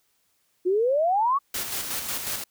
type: exponential sweep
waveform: sine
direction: up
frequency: 349.2 to 1161 Hz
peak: -19 dBFS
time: 0.65-1.39 s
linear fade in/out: 20 ms
type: noise with tremolo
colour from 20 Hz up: white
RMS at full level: -29 dBFS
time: 1.54-2.44 s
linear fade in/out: 5 ms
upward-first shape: square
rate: 5.5 Hz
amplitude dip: 40%
effects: white hiss -69 dBFS RMS until 2.5 s